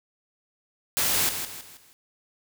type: noise with echo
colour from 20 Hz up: white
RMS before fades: -24 dBFS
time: 0.97-1.29 s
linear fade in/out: 0 ms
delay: 160 ms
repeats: 4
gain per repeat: -8 dB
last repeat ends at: 1.93 s
effects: none